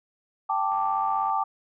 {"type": "chord", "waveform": "sine", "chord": "G suspended second", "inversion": "none", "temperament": "equal", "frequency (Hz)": [784, 880, 1174.7], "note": ["G5", "A5", "D6"], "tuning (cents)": [0, 0, 0], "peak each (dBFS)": -27, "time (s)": [0.49, 1.44], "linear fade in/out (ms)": 10}
{"type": "click train", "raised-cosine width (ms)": 0.5, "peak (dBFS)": -34, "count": 43, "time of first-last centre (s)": [0.72, 1.297], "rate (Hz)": 72.8}
{"effects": []}